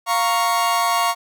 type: chord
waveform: 40% pulse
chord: Bb minor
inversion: second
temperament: equal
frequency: 698.5 / 932.3 / 1108.7 Hz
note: F5 / Bb5 / Db6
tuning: 0 / 0 / 0 cents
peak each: -21 / -22 / -19 dBFS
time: 0.06-1.15 s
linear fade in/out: 50 ms
effects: none